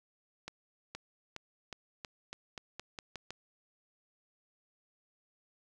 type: accelerating click train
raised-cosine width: 0.2 ms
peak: -24 dBFS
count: 11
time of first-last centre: 0.48-3.306 s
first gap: 470 ms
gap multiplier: 0.88
effects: none